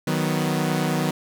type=chord; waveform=sawtooth; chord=B major; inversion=first; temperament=equal; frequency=155.56 / 185 / 246.9 Hz; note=D#3 / F#3 / B3; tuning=0 / 0 / 0 cents; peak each=-20 / -22 / -23 dBFS; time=0.07-1.11 s; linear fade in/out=5 ms; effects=none